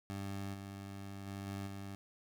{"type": "tone with level steps", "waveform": "20% pulse", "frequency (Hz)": 98.6, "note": "G2", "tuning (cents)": 11, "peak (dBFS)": [-35, -40, -37, -35, -39], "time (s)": [0.1, 1.95], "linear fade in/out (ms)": 0, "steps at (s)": [0.53, 1.26, 1.46, 1.66], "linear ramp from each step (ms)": 20, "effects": []}